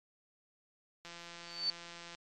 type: click train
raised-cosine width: 0.2 ms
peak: -31 dBFS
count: 189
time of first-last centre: 1.05-2.149 s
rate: 171 Hz
type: tone with exponential growth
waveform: sine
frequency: 4528 Hz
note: C#8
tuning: 36 cents sharp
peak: -27 dBFS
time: 1.37-1.7 s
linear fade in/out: 1 ms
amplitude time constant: 70 ms
effects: MP3 64 kbps